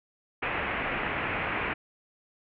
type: low-pass noise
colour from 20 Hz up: white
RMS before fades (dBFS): -31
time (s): 0.42-1.74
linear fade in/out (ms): 10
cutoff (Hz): 2600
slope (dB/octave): 48
effects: none